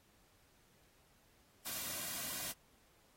white noise with comb filter, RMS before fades -42 dBFS, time 1.65-2.53 s, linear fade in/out 20 ms, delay 2.3 ms, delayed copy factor -0.55, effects pink hiss -70 dBFS RMS until 3.16 s + AAC 48 kbps

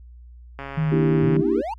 click train, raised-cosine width 0.5 ms, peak -19 dBFS, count 108, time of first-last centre 0.59-1.365 s, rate 138 Hz
sine tone with vibrato, 155.6 Hz, D#3, in tune, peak -19 dBFS, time 0.77-1.42 s, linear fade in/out 10 ms, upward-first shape sine, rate 6.3 Hz, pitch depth 15 cents each way
sine chord, E half-diminished seventh, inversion second, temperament just, 237.3 / 296.7 / 329.6 / 395.6 Hz, Bb3 / D4 / E4 / G4, +31 / +18 / 0 / +16 cents, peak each -26 / -25 / -24 / -22 dBFS, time 0.91-1.62 s, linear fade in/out 20 ms
triangle exponential sweep, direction up, 94.5 to 954 Hz, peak -24 dBFS, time 1.22-1.74 s, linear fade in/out 5 ms
effects added 60 Hz sine -41 dBFS peak until 1.78 s

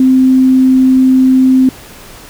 sine tone, 260 Hz, C4, 11 cents flat, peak -4 dBFS, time 0-1.69 s, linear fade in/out 2 ms, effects pink hiss -34 dBFS RMS until 2.29 s

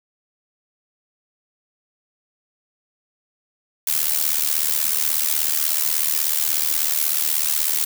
blue noise with amplitude modulation, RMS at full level -17 dBFS, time 3.87-7.85 s, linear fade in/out 5 ms, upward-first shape sine, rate 76.4 Hz, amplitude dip 85%, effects none

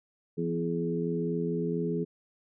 harmonic tone with a mistuned harmonic, 84.4 Hz, E2, 41 cents sharp, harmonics 2 / 3 / 4 / 5, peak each -31 / -35 / -36 / -32 dBFS, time 0.37-2.05 s, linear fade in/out 20 ms, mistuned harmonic 3, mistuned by -20 cents, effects none

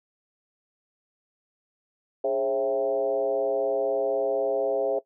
sine tone with frequency modulation, 538 Hz, C5, 48 cents sharp, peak -21 dBFS, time 2.24-4.99 s, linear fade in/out 5 ms, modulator 124 Hz, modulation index 1.2, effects noise-tail reverb RT60 0.1 s tail -18 dB re dry + high-pass 300 Hz 12 dB/octave

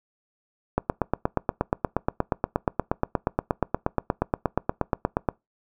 click train, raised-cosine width 1 ms, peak -7 dBFS, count 39, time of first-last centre 0.78-5.288 s, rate 8.43 Hz, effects noise-tail reverb RT60 0.2 s tail -24 dB re dry

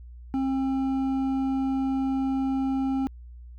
sine tone with hard clipping, 267 Hz, C4, 35 cents sharp, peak -25 dBFS, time 0.34-3.07 s, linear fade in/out 0 ms, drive 7 dB, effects added 60 Hz sine -41 dBFS peak until 3.58 s

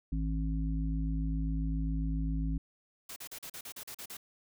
harmonic tone, 53.7 Hz, A1, 41 cents flat, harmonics 1 / 3 / 5, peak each -31 / -36 / -38 dBFS, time 0.12-2.58 s, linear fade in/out 5 ms
white noise bursts, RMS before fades -44 dBFS, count 10, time 3.09-4.17 s, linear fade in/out 5 ms, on 72 ms, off 40 ms
effects none

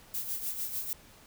violet noise with tremolo, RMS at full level -33 dBFS, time 0.14-0.93 s, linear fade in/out 0 ms, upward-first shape sine, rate 6.7 Hz, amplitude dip 60%, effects pink hiss -56 dBFS RMS until 1.26 s

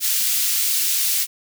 white high-pass noise, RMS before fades -20 dBFS, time 0-1.27 s, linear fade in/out 50 ms, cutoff 3000 Hz, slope 12 dB/octave, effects none

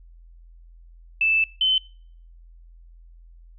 sine tone pair in turn, 2637 / 3058 Hz, E7 / G7, 0 / -44 cents, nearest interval minor third, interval 256 cents, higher second, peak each -17 dBFS, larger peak neither, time 1.21-1.44 / 1.61-1.78 s, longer first, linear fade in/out 2 ms, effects noise-tail reverb RT60 0.6 s tail -25 dB re dry + added 42 Hz sine -45 dBFS peak until 3.58 s

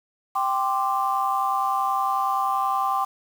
sine chord, G suspended fourth, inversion none, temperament just, 784 / 1045.3 / 1176 Hz, G5 / C6 / D6, 0 / -2 / +2 cents, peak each -24 / -25 / -25 dBFS, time 0.35-3.05 s, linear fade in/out 10 ms, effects tanh soft clip ceiling -11 dBFS + 7-bit

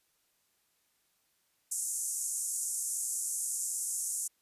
pink band-pass noise, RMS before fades -35 dBFS, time 1.71-4.28 s, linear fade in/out 10 ms, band 6700 to 11000 Hz, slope 48 dB/octave, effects white hiss -74 dBFS RMS until 4.41 s + resampled to 32000 Hz

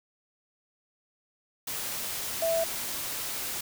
sine tone in noise, 659.3 Hz, E5, in tune, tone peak -24 dBFS, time 2.42-2.64 s, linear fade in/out 5 ms, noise white, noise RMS -34 dBFS, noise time 1.67-3.61 s, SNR +7 dB, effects none

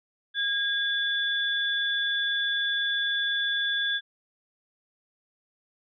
sine tone pair together, 1630 / 3454 Hz, G#6 / A7, -33 / -33 cents, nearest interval octave + minor second, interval 1300 cents, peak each -27 dBFS, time 0.34-4.01 s, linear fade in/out 50 ms, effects none

